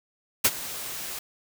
white noise with ADSR envelope, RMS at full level -17 dBFS, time 0.44-1.19 s, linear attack 10 ms, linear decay 47 ms, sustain -18 dB, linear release 4 ms, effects none

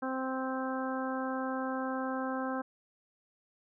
harmonic tone, 261.6 Hz, C4, in tune, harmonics 1 / 2 / 3 / 4 / 5 / 6, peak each -35 / -38 / -40 / -41 / -42 / -43 dBFS, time 0.02-2.62 s, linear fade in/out 10 ms, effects none

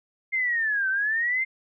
sine linear two-way sweep, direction down then up, 2115 to 1522 to 2115 Hz, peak -22 dBFS, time 0.32-1.45 s, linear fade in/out 20 ms, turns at 0.89 s, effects none

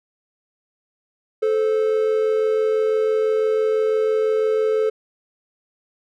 triangle tone pair together, 436 / 522 Hz, A4 / C5, -16 / -4 cents, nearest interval minor third, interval 312 cents, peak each -15 / -23 dBFS, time 1.42-4.9 s, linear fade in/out 10 ms, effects none

